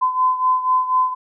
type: beating tone pair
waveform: sine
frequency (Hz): 1019 / 1023.1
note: C6 / C6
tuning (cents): -46 / -39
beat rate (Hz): 4.1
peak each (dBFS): -16 / -21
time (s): 0.01-1.15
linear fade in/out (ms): 20
effects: none